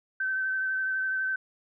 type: tone with vibrato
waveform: sine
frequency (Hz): 1539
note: G6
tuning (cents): -32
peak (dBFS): -26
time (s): 0.2-1.36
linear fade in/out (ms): 5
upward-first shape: triangle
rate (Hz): 12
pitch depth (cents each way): 20
effects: none